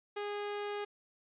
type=tone; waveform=sawtooth; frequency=411.4 Hz; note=G#4; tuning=16 cents flat; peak=-32 dBFS; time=0.16-0.85 s; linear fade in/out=10 ms; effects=resampled to 8000 Hz